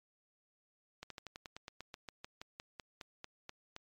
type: slowing click train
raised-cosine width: 0.2 ms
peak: -28 dBFS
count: 19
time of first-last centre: 1.03-3.764 s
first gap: 73 ms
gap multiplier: 1.08
effects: MP3 96 kbps